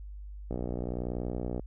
click train, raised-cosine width 2 ms, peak -21 dBFS, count 67, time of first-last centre 0.51-1.596 s, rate 60.8 Hz, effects added 50 Hz sine -40 dBFS peak until 1.66 s

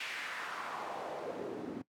pink noise with band-pass filter sweep, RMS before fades -41 dBFS, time 0-1.82 s, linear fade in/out 5 ms, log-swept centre 2500 to 270 Hz, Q 2, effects noise-tail reverb RT60 0.1 s tail -19 dB re dry + high-pass 150 Hz 12 dB/octave

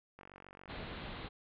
click train, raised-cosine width 0.5 ms, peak -37 dBFS, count 43, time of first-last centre 0.19-1.082 s, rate 47.1 Hz
pink low-pass noise, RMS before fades -45 dBFS, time 0.68-1.29 s, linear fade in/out 20 ms, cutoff 4200 Hz, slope 96 dB/octave
effects none

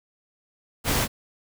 pink noise, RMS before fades -23 dBFS, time 0.84-1.08 s, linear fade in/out 50 ms, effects none

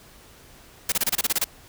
white noise bursts, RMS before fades -22 dBFS, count 10, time 0.89-1.443 s, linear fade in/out 5 ms, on 31 ms, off 27 ms, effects pink hiss -50 dBFS RMS until 1.68 s

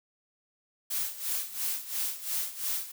blue noise with tremolo, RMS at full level -30 dBFS, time 0.9-2.92 s, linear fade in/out 10 ms, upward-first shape sine, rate 2.9 Hz, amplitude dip 80%, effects none

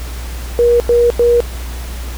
sine tone bursts, 476.9 Hz, A#4, 39 cents sharp, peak -7 dBFS, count 3, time 0.59-1.404 s, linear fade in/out 0 ms, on 210 ms, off 92 ms, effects added 60 Hz sine -22 dBFS peak until 2.17 s + pink hiss -32 dBFS RMS until 2.17 s

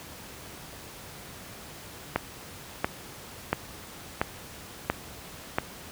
click train, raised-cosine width 0.5 ms, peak -8 dBFS, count 6, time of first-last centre 2.16-5.585 s, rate 1.46 Hz, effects pink hiss -44 dBFS RMS until 5.91 s + high-pass 60 Hz 12 dB/octave

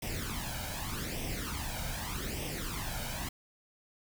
pink noise with flanger, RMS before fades -37 dBFS, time 0.02-3.29 s, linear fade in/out 5 ms, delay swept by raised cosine 0.35 to 1.33 ms, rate 0.83 Hz, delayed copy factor +0.7, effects none

